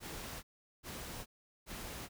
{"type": "noise bursts", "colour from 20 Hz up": "pink", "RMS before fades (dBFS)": -45, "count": 3, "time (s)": [0, 2.09], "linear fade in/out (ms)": 50, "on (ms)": 430, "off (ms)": 400, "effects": []}